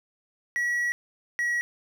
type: tone pair in turn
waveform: triangle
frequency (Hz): 1926 / 1917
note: B6 / A#6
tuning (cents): -44 / +48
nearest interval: unison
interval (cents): 8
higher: first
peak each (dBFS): -22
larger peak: neither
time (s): 0.56-0.92 / 1.39-1.61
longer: first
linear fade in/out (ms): 0
effects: none